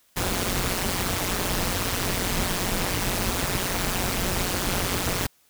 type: noise with amplitude modulation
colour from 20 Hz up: pink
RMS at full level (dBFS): -22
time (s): 0.16-5.27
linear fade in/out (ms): 10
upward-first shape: sine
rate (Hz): 182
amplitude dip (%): 90
effects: white hiss -62 dBFS RMS until 5.49 s